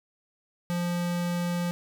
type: tone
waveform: square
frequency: 174.61 Hz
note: F3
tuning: in tune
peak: -27 dBFS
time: 0.7-1.71 s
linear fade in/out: 0 ms
effects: none